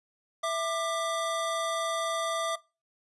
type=tone pair together; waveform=square; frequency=659.3 / 1191.5 Hz; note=E5 / D6; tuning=0 / +25 cents; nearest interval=minor seventh; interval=1025 cents; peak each=-31 / -31 dBFS; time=0.43-2.56 s; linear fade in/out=10 ms; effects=noise-tail reverb RT60 0.3 s tail -22 dB re dry + resampled to 24000 Hz